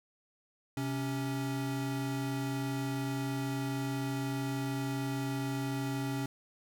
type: tone pair together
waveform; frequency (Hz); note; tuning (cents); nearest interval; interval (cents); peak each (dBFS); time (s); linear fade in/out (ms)
square; 130.81 / 277.2; C3 / C#4; 0 / 0; octave + minor second; 1300; -36 / -36; 0.77-6.26; 2
effects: none